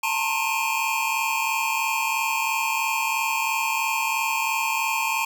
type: tone cluster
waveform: square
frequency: 888 / 931 / 1071 / 2399 / 2542 Hz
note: A5 / A#5 / C6 / D7 / D#7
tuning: +16 / -2 / +40 / +36 / +36 cents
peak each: -28 / -32 / -30 / -29 / -30 dBFS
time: 0.03-5.25 s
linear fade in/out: 5 ms
effects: none